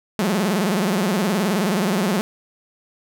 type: tone with vibrato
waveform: sawtooth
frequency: 196 Hz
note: G3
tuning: in tune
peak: -14 dBFS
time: 0.19-2.21 s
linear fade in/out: 0 ms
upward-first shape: sine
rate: 19 Hz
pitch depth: 210 cents each way
effects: none